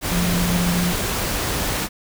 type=tone in noise; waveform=sine; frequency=175.8 Hz; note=F3; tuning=12 cents sharp; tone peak=-19 dBFS; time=0.09-0.95 s; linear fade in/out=50 ms; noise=pink; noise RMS=-23 dBFS; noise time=0.01-1.89 s; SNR=+1 dB; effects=none